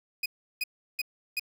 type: tone bursts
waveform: 30% pulse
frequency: 2489 Hz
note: D#7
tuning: in tune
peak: -25 dBFS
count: 4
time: 0.23-1.396 s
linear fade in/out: 5 ms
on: 29 ms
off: 350 ms
effects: none